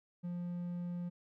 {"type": "tone", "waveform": "triangle", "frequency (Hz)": 175.4, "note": "F3", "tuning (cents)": 8, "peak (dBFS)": -35, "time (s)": [0.23, 1.1], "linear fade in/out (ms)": 20, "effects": []}